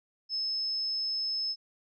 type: tone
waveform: sine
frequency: 5210 Hz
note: E8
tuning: 21 cents flat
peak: -29 dBFS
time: 0.29-1.56 s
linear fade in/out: 50 ms
effects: none